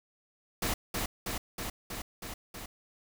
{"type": "noise with echo", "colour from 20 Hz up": "pink", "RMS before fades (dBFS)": -31, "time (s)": [0.62, 0.74], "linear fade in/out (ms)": 5, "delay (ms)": 320, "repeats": 6, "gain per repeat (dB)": -2, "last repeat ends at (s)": 2.66, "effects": []}